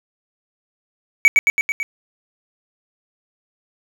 triangle tone with echo, 2266 Hz, C#7, 37 cents sharp, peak -4 dBFS, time 1.25-1.28 s, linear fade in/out 0 ms, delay 110 ms, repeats 5, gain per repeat -3 dB, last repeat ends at 1.83 s, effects none

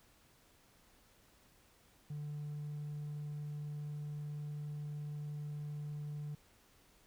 triangle tone, 148 Hz, D3, 14 cents sharp, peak -37 dBFS, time 2.1-6.35 s, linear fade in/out 5 ms, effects tanh soft clip ceiling -35 dBFS + pink hiss -67 dBFS RMS until 7.06 s

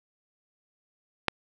click, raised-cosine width 0.3 ms, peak -6 dBFS, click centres 1.283 s, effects none

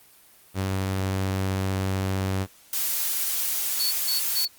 sawtooth tone, 95.6 Hz, G2, 43 cents flat, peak -20 dBFS, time 0.54-2.47 s, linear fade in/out 50 ms
blue noise, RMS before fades -26 dBFS, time 2.73-4.45 s, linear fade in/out 2 ms
sine tone bursts, 4435 Hz, C#8, in tune, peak -24 dBFS, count 3, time 3.79-4.48 s, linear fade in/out 20 ms, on 130 ms, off 150 ms
effects white hiss -54 dBFS RMS until 4.58 s + Opus 32 kbps

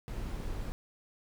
brown noise, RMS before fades -37 dBFS, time 0.08-0.72 s, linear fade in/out 0 ms, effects none

